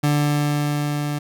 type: tone with level ramp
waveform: 30% pulse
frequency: 146.83 Hz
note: D3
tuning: in tune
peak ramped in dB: -13 to -20 dBFS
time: 0.03-1.19 s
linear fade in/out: 10 ms
effects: none